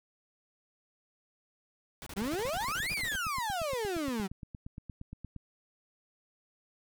pink noise bursts, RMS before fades -44 dBFS, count 16, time 2.02-3.159 s, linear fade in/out 0 ms, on 44 ms, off 29 ms
35% pulse exponential two-way sweep, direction up then down, 183.1 to 2489 to 183.1 Hz, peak -30 dBFS, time 2.16-4.28 s, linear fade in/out 20 ms, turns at 2.92 s
click train, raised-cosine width 5 ms, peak -30 dBFS, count 28, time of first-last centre 2.22-5.363 s, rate 8.59 Hz
effects none

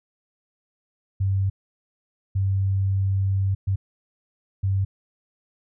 sine tone bursts at uneven times, 97 Hz, G2, 18 cents flat, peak -19 dBFS, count 4, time 1.2-1.5 / 2.35-3.55 / 3.67-3.76 / 4.63-4.85 s, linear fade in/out 10 ms, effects none

